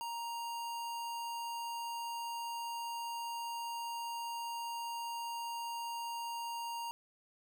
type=tone; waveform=square; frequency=935 Hz; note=A#5; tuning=5 cents sharp; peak=-39 dBFS; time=0.01-6.91 s; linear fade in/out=0 ms; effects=none